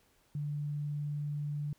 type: tone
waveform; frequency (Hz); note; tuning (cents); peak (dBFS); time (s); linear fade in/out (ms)
sine; 146.83; D3; 0; -33; 0.35-1.73; 2
effects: pink hiss -69 dBFS RMS until 1.78 s